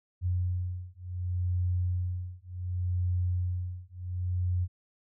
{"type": "beating tone pair", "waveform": "sine", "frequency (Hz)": [89.6, 90.28], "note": ["F2", "F#2"], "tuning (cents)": [45, -42], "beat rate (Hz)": 0.68, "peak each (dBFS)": -31, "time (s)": [0.21, 4.68], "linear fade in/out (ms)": 50, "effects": []}